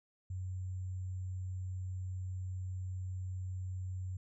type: tone with sample-and-hold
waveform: sine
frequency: 92.5 Hz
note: F#2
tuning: in tune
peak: -37 dBFS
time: 0.3-4.17 s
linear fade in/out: 5 ms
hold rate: 7350 Hz
effects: resampled to 22050 Hz